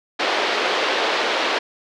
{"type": "band-pass noise", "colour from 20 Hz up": "pink", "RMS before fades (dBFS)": -21, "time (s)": [0.19, 1.59], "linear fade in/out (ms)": 10, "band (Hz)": [380, 4300], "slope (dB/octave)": 24, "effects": []}